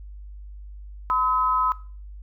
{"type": "tone pair together", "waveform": "sine", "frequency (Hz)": [1015.1, 1279], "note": ["B5", "D#6"], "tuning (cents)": [47, 47], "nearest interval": "major third", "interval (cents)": 400, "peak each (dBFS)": -22, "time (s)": [1.1, 1.72], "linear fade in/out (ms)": 0, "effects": ["noise-tail reverb RT60 0.4 s tail -19 dB re dry", "added 50 Hz sine -37 dBFS peak until 2.22 s"]}